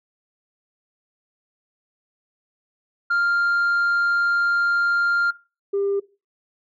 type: tone pair in turn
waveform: sine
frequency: 1396.9 / 398.5 Hz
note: F6 / G4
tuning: 0 / +28 cents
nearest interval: octave + minor seventh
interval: 2172 cents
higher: first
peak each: -15 / -18 dBFS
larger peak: first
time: 3.1-5.31 / 5.73-6 s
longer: first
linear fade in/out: 10 ms
effects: noise-tail reverb RT60 0.3 s tail -20 dB re dry + tanh soft clip ceiling -16 dBFS